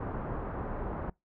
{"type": "low-pass noise", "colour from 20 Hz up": "pink", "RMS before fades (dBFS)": -36, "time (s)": [0, 1.1], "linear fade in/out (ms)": 5, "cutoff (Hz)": 1300, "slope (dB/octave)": 24, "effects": ["noise-tail reverb RT60 0.2 s tail -25 dB re dry"]}